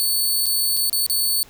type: tone with dropouts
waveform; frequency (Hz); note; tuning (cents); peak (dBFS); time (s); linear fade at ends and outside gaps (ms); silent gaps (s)
10% pulse; 4455; C#8; +8; -11; 0-1.43; 0; 0.459-0.465 / 0.768-0.772 / 0.897-0.929 / 1.064-1.098
effects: pink hiss -48 dBFS RMS until 1.49 s